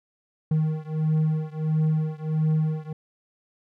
triangle beating tone pair, 155.56 / 157.06 Hz, D#3 / D#3, 0 / +17 cents, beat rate 1.5 Hz, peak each -22 / -23 dBFS, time 0.51-2.93 s, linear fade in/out 5 ms, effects none

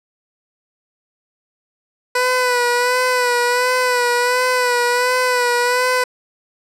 15% pulse tone with vibrato, 495 Hz, B4, 4 cents sharp, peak -8 dBFS, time 2.15-6.04 s, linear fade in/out 5 ms, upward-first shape sine, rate 1.4 Hz, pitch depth 41 cents each way, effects low-pass 11000 Hz 12 dB/octave

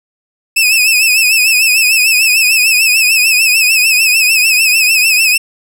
sawtooth tone with vibrato, 2574 Hz, E7, 42 cents flat, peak -4 dBFS, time 0.56-5.38 s, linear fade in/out 10 ms, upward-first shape triangle, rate 6.7 Hz, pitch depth 99 cents each way, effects none

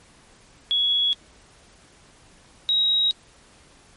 sine tone pair in turn, 3358 / 3815 Hz, G#7 / A#7, +18 / +39 cents, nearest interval major second, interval 221 cents, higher second, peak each -18 / -17 dBFS, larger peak second, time 0.71-1.13 / 2.69-3.11 s, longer neither, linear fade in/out 0 ms, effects pink hiss -53 dBFS RMS until 3.96 s + MP3 48 kbps

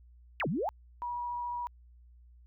sine exponential two-way sweep, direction down then up, 2976 to 133.1 to 923 Hz, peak -29 dBFS, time 0.4-0.69 s, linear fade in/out 0 ms, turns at 0.48 s
sine tone with vibrato, 965 Hz, B5, 40 cents flat, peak -33 dBFS, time 1.02-1.67 s, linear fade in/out 0 ms, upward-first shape triangle, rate 14 Hz, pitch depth 11 cents each way
effects added 60 Hz sine -54 dBFS peak until 2.46 s

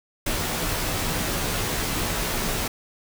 pink noise with comb filter, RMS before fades -26 dBFS, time 0.26-2.68 s, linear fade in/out 5 ms, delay 15 ms, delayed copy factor -0.6, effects none

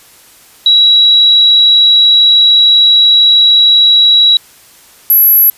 sine tone pair in turn, 3889 / 11654 Hz, B7 / F#9, -27 / -27 cents, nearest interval octave + perfect fifth, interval 1900 cents, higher second, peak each -3 dBFS, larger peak neither, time 0.66-4.37 / 5.1-5.5 s, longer first, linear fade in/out 2 ms, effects white hiss -41 dBFS RMS until 5.57 s + resampled to 32000 Hz

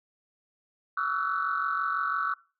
sine tone cluster, 1135 / 1305 / 1351 / 1490 Hz, C#6 / E6 / E6 / F#6, +41 / -18 / +42 / +12 cents, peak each -31 dBFS, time 0.97-2.34 s, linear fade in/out 5 ms, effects noise-tail reverb RT60 0.4 s tail -23 dB re dry + tanh soft clip ceiling -17 dBFS

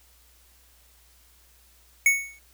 square tone with exponential decay, 2217 Hz, C#7, in tune, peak -14 dBFS, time 2.06-2.39 s, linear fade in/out 2 ms, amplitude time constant 71 ms, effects added 60 Hz sine -59 dBFS peak until 2.53 s + white hiss -59 dBFS RMS until 2.53 s

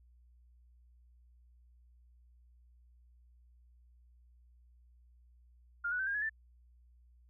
sine tone with pitch steps, 1408 / 1473.7 / 1542.5 / 1614.6 / 1690 / 1768.9 Hz, F6 / F#6 / G6 / G#6 / G#6 / A6, +14 / -7 / -28 / -49 / +30 / +9 cents, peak -32 dBFS, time 5.84-6.296 s, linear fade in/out 10 ms, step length 76 ms, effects added 60 Hz sine -60 dBFS peak until 7.29 s

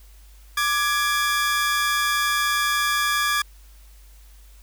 sawtooth tone pair together, 1181 / 1675.4 Hz, D6 / G#6, +9 / +15 cents, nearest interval tritone, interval 606 cents, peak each -19 dBFS, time 0.57-3.42 s, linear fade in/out 5 ms, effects added 50 Hz sine -45 dBFS peak until 4.62 s + white hiss -56 dBFS RMS until 4.62 s

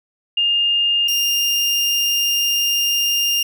sine / 30% pulse tone pair in turn, 2820 / 2806 Hz, F7 / F7, +16 / +8 cents, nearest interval unison, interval 8 cents, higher first, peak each -14 / -13 dBFS, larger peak second, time 0.37-1.08 / 1.08-3.43 s, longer second, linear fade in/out 5 ms, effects none

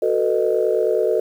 sine chord, B dominant seventh, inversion second, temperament just, 370.4 / 444.5 / 493.9 / 617.4 Hz, F#4 / A4 / B4 / D#5, +2 / +18 / 0 / -14 cents, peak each -22 / -19 / -22 / -22 dBFS, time 0.02-1.2 s, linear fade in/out 5 ms, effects tanh soft clip ceiling -5 dBFS + 8-bit

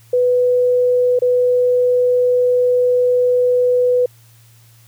sine tone with dropouts, 495.9 Hz, B4, 7 cents sharp, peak -11 dBFS, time 0.13-4.06 s, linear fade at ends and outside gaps 5 ms, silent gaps 1.191-1.219 s, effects added 115 Hz sine -46 dBFS peak until 4.87 s + white hiss -52 dBFS RMS until 4.87 s

